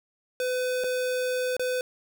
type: tone with dropouts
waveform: square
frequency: 504 Hz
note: B4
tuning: 35 cents sharp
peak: -26 dBFS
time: 0.4-1.81 s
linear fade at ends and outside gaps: 1 ms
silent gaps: 0.838-0.842 / 1.567-1.595 s
effects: none